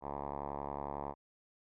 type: tone with low-pass filter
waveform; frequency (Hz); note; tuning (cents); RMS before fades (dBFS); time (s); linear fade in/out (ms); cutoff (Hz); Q
5% pulse; 71; C#2; +42; -41; 0.01-1.15; 50; 970; 3.7
effects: none